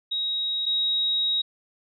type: tone pair in turn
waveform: sine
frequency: 3800 / 3800 Hz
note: A#7 / A#7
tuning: +33 / +33 cents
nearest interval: unison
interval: 0 cents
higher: neither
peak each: -24 / -21 dBFS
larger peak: second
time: 0.11-0.66 / 0.66-1.42 s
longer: second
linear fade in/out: 10 ms
effects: none